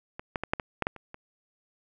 clicks, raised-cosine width 0.5 ms, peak -22 / -14 / -16 / -9 / -17 / -11 / -11 / -29 / -26 dBFS, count 9, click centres 0.195 / 0.358 / 0.436 / 0.535 / 0.598 / 0.823 / 0.869 / 0.963 / 1.144 s, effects none

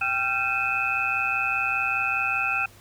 sine tone cluster, 783 / 1373 / 1553 / 2494 / 2619 Hz, G5 / F6 / G6 / D#7 / E7, -2 / -30 / -17 / +3 / -12 cents, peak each -32 / -28 / -35 / -27 / -27 dBFS, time 0.01-2.66 s, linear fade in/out 5 ms, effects added 102 Hz sine -50 dBFS peak until 2.8 s + pink hiss -52 dBFS RMS until 2.8 s

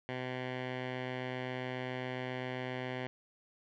10% pulse tone with low-pass filter, 127.4 Hz, C3, 46 cents flat, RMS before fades -39 dBFS, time 0.09-3.07 s, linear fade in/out 0 ms, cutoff 2500 Hz, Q 2.3, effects none

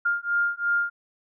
sine beating tone pair, 1404 / 1406.9 Hz, F6 / F6, +9 / +12 cents, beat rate 2.9 Hz, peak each -25 dBFS, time 0.05-0.9 s, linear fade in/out 10 ms, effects none

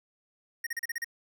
square tone bursts, 1865 Hz, A#6, in tune, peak -31 dBFS, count 7, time 0.64-1.045 s, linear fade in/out 5 ms, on 27 ms, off 36 ms, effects none

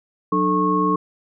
sine tone cluster, 183.7 / 299.7 / 439.8 / 1093 Hz, F#3 / D4 / A4 / C#6, -12 / +35 / -1 / -25 cents, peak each -23 / -22 / -24 / -19 dBFS, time 0.32-0.96 s, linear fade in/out 5 ms, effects none

